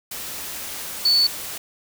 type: tone in noise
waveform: sine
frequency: 4462 Hz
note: C#8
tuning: 11 cents sharp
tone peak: -14 dBFS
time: 1.05-1.27 s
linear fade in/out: 5 ms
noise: white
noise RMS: -32 dBFS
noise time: 0.11-1.58 s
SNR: +15 dB
effects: none